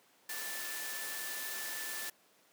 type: tone in noise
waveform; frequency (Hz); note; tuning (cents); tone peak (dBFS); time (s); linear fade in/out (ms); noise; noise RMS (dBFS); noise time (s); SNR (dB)
sine; 1757; A6; -3; -44; 0.29-2.1; 5; white; -41; 0.29-2.1; -6
effects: pink hiss -66 dBFS RMS until 2.52 s + high-pass 300 Hz 12 dB/octave